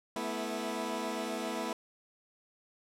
15% pulse chord, A suspended second, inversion none, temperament equal with one note detuned, 217.2 / 246.9 / 329.6 Hz, A3 / B3 / E4, -22 / 0 / 0 cents, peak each -32 dBFS, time 0.16-1.73 s, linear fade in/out 2 ms, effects low-pass 12000 Hz 12 dB/octave

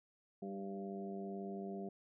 harmonic tone with a mistuned harmonic, 98.2 Hz, G2, 4 cents sharp, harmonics 2 / 3 / 4 / 5 / 6 / 7, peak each -44 / -54 / -46 / -58 / -57 / -50 dBFS, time 0.42-1.89 s, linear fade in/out 5 ms, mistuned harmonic 3, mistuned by +24 cents, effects none

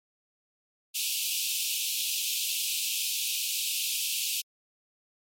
pink high-pass noise, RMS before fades -30 dBFS, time 0.94-4.42 s, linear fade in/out 20 ms, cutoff 2500 Hz, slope 96 dB/octave, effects MP3 64 kbps

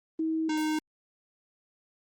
sine / square tone pair in turn, 320 / 309.5 Hz, D#4 / D#4, +49 / -9 cents, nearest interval minor second, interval 58 cents, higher first, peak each -26 / -27 dBFS, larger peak first, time 0.19-0.49 / 0.49-0.79 s, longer neither, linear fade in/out 5 ms, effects Opus 24 kbps

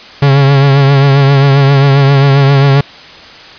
45% pulse tone with vibrato, 138.59 Hz, C#3, in tune, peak -4 dBFS, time 0.22-2.81 s, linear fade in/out 5 ms, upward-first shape triangle, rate 7.5 Hz, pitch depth 51 cents each way, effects white hiss -32 dBFS RMS until 3.58 s + resampled to 11025 Hz

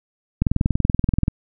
click train, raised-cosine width 5 ms, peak -5 dBFS, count 19, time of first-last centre 0.42-1.281 s, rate 20.9 Hz, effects none

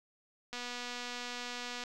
click train, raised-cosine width 0.2 ms, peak -24 dBFS, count 320, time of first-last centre 0.53-1.837 s, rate 244 Hz, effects none

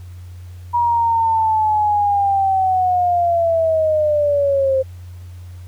sine linear sweep, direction down, 960 to 523.3 Hz, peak -13 dBFS, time 0.73-4.83 s, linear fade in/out 20 ms, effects added 89 Hz sine -32 dBFS peak until 5.67 s + pink hiss -52 dBFS RMS until 5.67 s

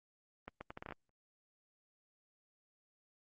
accelerating click train, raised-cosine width 0.5 ms, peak -29 dBFS, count 9, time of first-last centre 0.48-0.923 s, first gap 130 ms, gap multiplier 0.73, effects Opus 24 kbps

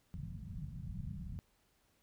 white low-pass noise, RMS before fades -44 dBFS, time 0.14-1.39 s, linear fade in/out 0 ms, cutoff 190 Hz, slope 48 dB/octave, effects pink hiss -74 dBFS RMS until 2.02 s

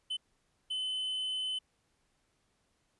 triangle tone bursts at uneven times, 3036 Hz, F#7, 44 cents sharp, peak -31 dBFS, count 2, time 0.1-0.17 / 0.7-1.59 s, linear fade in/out 10 ms, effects pink hiss -75 dBFS RMS until 2.99 s + resampled to 24000 Hz

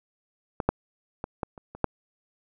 clicks, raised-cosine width 1 ms, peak -13 / -6 / -17 / -14 / -29 / -26 / -7 dBFS, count 7, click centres 0.602 / 0.69 / 1.241 / 1.432 / 1.578 / 1.75 / 1.843 s, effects none

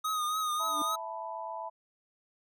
square tone with vibrato, 1244.5 Hz, D#6, in tune, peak -30 dBFS, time 0.04-0.96 s, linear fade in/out 10 ms, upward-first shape triangle, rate 3.6 Hz, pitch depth 53 cents each way
triangle tone with exponential growth, 295.8 Hz, D4, 13 cents sharp, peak -32 dBFS, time 0.58-0.82 s, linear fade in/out 1 ms, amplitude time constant 52 ms
sine chord, E suspended fourth, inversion none, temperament equal, 659.3 / 880 / 987.8 Hz, E5 / A5 / B5, 0 / 0 / 0 cents, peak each -41 / -40 / -40 dBFS, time 0.59-1.7 s, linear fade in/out 20 ms
effects none

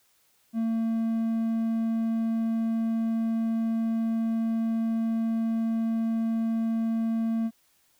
triangle tone, 226.2 Hz, A3, 48 cents sharp, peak -22 dBFS, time 0.53-7.51 s, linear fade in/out 50 ms, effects white hiss -66 dBFS RMS until 7.99 s

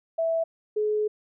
sine tone pair in turn, 657 / 424.4 Hz, E5 / G#4, -6 / +38 cents, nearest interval minor sixth, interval 756 cents, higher first, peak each -22 dBFS, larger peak neither, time 0.18-0.44 / 0.76-1.08 s, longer second, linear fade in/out 10 ms, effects none

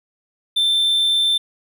triangle tone, 3556 Hz, A7, 18 cents sharp, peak -13 dBFS, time 0.56-1.38 s, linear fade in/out 10 ms, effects none

